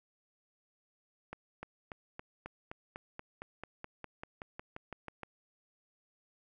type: accelerating click train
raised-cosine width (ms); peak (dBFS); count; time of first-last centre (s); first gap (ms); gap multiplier
0.5; -27; 19; 1.33-5.233; 300; 0.96
effects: none